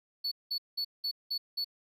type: tone bursts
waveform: triangle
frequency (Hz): 4435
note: C#8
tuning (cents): 0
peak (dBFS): -29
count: 6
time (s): 0.24-1.646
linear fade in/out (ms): 10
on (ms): 76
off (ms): 190
effects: none